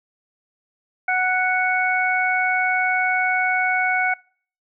harmonic tone, 740 Hz, F#5, in tune, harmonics 1 / 2 / 3, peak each -22 / -22 / -22 dBFS, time 1.08-4.14 s, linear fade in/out 5 ms, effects noise-tail reverb RT60 0.5 s tail -26 dB re dry

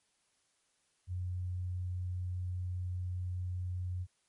sine tone, 90.5 Hz, F#2, 38 cents flat, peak -34 dBFS, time 1.07-4.07 s, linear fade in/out 50 ms, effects white hiss -75 dBFS RMS until 4.28 s + MP3 48 kbps

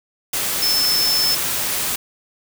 sine tone in noise, 5274 Hz, E8, in tune, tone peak -16 dBFS, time 0.62-1.35 s, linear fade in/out 5 ms, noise white, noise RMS -22 dBFS, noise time 0.33-1.96 s, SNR +3 dB, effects none

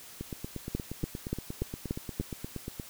two click trains, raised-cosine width 3 ms, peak -23 / -17 dBFS, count 23 / 6, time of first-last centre 0.21-2.798 / 0.75-2.199 s, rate 8.5 / 3.45 Hz, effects white hiss -49 dBFS RMS until 2.89 s

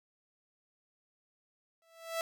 sawtooth tone with exponential growth, 659.3 Hz, E5, in tune, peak -26 dBFS, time 1.82-2.21 s, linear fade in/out 1 ms, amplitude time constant 83 ms, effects none

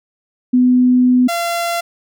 sine / sawtooth tone pair in turn, 250.4 / 684.9 Hz, B3 / F5, +24 / -34 cents, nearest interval octave + perfect fourth, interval 1742 cents, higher second, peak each -8 / -13 dBFS, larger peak first, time 0.53-1.28 / 1.28-1.81 s, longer first, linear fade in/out 10 ms, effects none

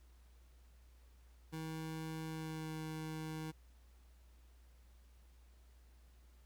25% pulse tone with pitch glide, 159.3 to 157.47 Hz, D#3 to D#3, +41 to +21 cents, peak -38 dBFS, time 1.52-3.52 s, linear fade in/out 20 ms, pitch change -20 cents, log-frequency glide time 2.27-2.72 s, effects added 60 Hz sine -60 dBFS peak until 6.45 s + pink hiss -73 dBFS RMS until 6.45 s

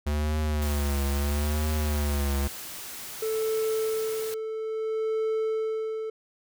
square tone with vibrato, 73.3 Hz, D2, 3 cents flat, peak -25 dBFS, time 0.06-2.48 s, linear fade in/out 10 ms, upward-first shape triangle, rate 0.76 Hz, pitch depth 94 cents each way
white noise, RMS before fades -39 dBFS, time 0.62-4.34 s, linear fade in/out 0 ms
triangle tone with tremolo, 440 Hz, A4, in tune, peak -22 dBFS, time 3.22-6.1 s, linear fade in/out 5 ms, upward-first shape sine, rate 0.6 Hz, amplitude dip 50%
effects none

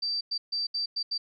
sine tone bursts at uneven times, 4662 Hz, D8, 14 cents flat, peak -27 dBFS, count 6, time 0.02-0.21 / 0.31-0.38 / 0.52-0.67 / 0.74-0.86 / 0.96-1.03 / 1.11-1.18 s, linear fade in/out 10 ms, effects none

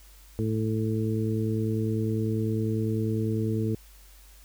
harmonic tone, 110 Hz, A2, in tune, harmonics 1 / 2 / 3 / 4, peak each -27 / -30 / -32 / -33 dBFS, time 0.39-3.75 s, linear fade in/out 0 ms, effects added 49 Hz sine -50 dBFS peak until 4.44 s + white hiss -56 dBFS RMS until 4.44 s

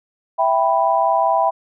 sine chord, E minor, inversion none, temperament equal, 659.3 / 784 / 987.8 Hz, E5 / G5 / B5, 0 / 0 / 0 cents, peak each -18 dBFS, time 0.38-1.51 s, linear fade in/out 20 ms, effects none

